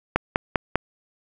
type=click train; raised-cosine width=0.5 ms; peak=-3 dBFS; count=4; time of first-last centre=0.16-0.756 s; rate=5.03 Hz; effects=none